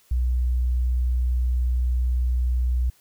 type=tone; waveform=sine; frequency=61.74 Hz; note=B1; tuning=in tune; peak=-19 dBFS; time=0.11-2.9 s; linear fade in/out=5 ms; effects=white hiss -59 dBFS RMS until 3 s